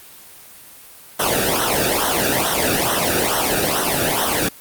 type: noise with flanger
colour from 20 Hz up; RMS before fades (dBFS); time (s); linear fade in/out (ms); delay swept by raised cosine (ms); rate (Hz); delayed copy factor
pink; -18; 1.19-4.49; 10; 0.42 to 0.98; 2.3; -0.95
effects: white hiss -42 dBFS RMS until 4.6 s + Opus 32 kbps